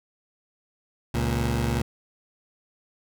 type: tone pair together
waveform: 20% pulse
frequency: 69.9 / 117.56 Hz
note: C#2 / A#2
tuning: +15 / +15 cents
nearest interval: major sixth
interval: 900 cents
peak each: -21 dBFS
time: 1.14-1.82 s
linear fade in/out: 5 ms
effects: none